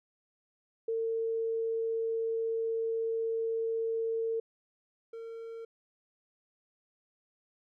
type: tone pair in turn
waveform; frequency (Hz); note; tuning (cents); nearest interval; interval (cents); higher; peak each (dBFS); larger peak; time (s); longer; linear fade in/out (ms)
sine / triangle; 452.7 / 456.1; A4 / A#4; +49 / -38; unison; 13; second; -29 / -38; first; 0.88-4.4 / 5.13-5.65; first; 5
effects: none